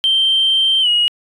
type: tone with pitch glide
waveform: sine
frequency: 3136 to 2892 Hz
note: G7 to F#7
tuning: 0 to -40 cents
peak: -10 dBFS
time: 0.04-1.08 s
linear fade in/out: 0 ms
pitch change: -140 cents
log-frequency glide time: 0.81-0.88 s
effects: tanh soft clip ceiling -7 dBFS